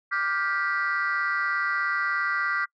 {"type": "chord", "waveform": "sine", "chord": "G dominant seventh", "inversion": "second", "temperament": "just", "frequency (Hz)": [1176, 1411.2, 1568, 1960], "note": ["D6", "F6", "G6", "B6"], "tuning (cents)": [2, 18, 0, -14], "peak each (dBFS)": -28, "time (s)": [0.11, 2.66], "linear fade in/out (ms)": 20, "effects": ["noise-tail reverb RT60 0.1 s tail -26 dB re dry", "tanh soft clip ceiling -17 dBFS"]}